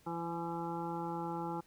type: harmonic tone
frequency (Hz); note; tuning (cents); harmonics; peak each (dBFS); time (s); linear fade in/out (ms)
168.7; E3; +40; 1 / 2 / 3 / 5 / 6 / 7 / 8; -42 / -41 / -47 / -40 / -49 / -51 / -49; 0.06-1.61; 10
effects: pink hiss -66 dBFS RMS until 1.66 s